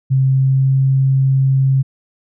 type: tone with pitch glide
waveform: sine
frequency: 133 to 134.16 Hz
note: C3 to C3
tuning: +29 to +44 cents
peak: -10 dBFS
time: 0.1-1.83 s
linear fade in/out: 20 ms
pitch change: +15 cents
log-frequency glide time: 0.24-0.77 s
effects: none